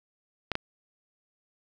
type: clicks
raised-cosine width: 0.3 ms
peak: -12 dBFS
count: 2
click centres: 0.517 / 0.554 s
effects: none